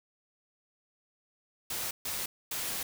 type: noise bursts at uneven times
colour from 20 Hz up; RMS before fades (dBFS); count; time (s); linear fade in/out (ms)
white; -35; 3; 1.7-1.91 / 2.05-2.26 / 2.51-2.83; 5
effects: none